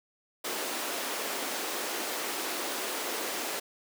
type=high-pass noise; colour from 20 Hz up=pink; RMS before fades=-34 dBFS; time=0.44-3.6 s; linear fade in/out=10 ms; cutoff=300 Hz; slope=24 dB/octave; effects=none